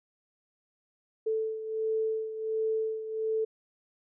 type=beating tone pair; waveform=sine; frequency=440 / 441.4 Hz; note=A4 / A4; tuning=0 / +5 cents; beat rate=1.4 Hz; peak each=-29 / -35 dBFS; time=1.26-3.45 s; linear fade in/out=10 ms; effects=none